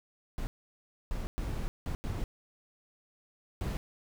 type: noise bursts at uneven times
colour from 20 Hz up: brown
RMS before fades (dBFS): -34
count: 6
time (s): 0.38-0.47 / 1.11-1.27 / 1.38-1.68 / 1.86-1.95 / 2.04-2.24 / 3.61-3.77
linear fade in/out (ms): 0
effects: none